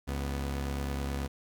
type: tone pair together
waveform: sawtooth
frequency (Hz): 69.28 / 246.9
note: C#2 / B3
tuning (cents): 0 / 0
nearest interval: octave + minor seventh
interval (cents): 2200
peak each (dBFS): -28 / -36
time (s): 0.07-1.28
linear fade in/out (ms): 20
effects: none